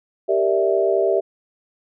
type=chord; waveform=sine; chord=E half-diminished seventh; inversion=first; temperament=equal with one note detuned; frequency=392 / 466.2 / 587.3 / 657 Hz; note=G4 / Bb4 / D5 / E5; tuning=0 / 0 / 0 / -6 cents; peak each=-19 / -24 / -23 / -20 dBFS; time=0.28-1.21 s; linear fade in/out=20 ms; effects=none